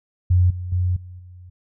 sine tone with level steps, 90.1 Hz, F#2, 45 cents flat, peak -12 / -26 / -17 / -35 / -39 dBFS, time 0.3-1.5 s, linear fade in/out 10 ms, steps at 0.5 / 0.72 / 0.96 / 1.19 s, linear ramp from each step 5 ms, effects none

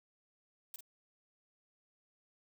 blue noise with echo, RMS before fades -45 dBFS, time 0.74-0.76 s, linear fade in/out 2 ms, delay 47 ms, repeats 1, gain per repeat -8 dB, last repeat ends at 0.807 s, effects none

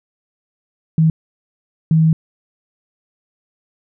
sine tone bursts at uneven times, 160 Hz, D#3, 49 cents sharp, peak -9 dBFS, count 2, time 0.98-1.1 / 1.91-2.13 s, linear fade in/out 2 ms, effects none

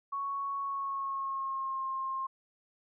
sine tone with pitch glide, 1110 to 1064.2 Hz, C#6 to C6, +2 to +29 cents, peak -32 dBFS, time 0.12-2.27 s, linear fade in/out 10 ms, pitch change -73 cents, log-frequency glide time 0.6-1.85 s, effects none

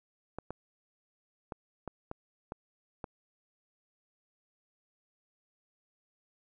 clicks, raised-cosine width 1 ms, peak -24 dBFS, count 7, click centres 0.386 / 0.506 / 1.522 / 1.877 / 2.114 / 2.521 / 3.042 s, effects none

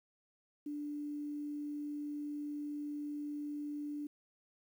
sine tone with quantisation, 293.7 Hz, D4, in tune, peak -38 dBFS, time 0.66-4.07 s, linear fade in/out 5 ms, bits 11, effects none

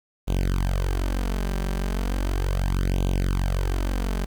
sawtooth tone with flanger, 46.25 Hz, F#1, in tune, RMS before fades -24 dBFS, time 0.27-4.26 s, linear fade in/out 20 ms, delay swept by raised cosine 0.29 to 5.19 ms, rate 0.36 Hz, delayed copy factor +1, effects 8-bit

